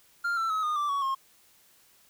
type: tone with pitch steps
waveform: triangle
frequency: 1396.9 / 1336.9 / 1279.5 / 1224.5 / 1171.9 / 1121.6 / 1073.4 Hz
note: F6 / E6 / D#6 / D#6 / D6 / C#6 / C6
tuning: 0 / +24 / +48 / -28 / -4 / +20 / +44 cents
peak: -24 dBFS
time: 0.24-1.15 s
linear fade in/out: 10 ms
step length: 130 ms
effects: white hiss -61 dBFS RMS until 2.09 s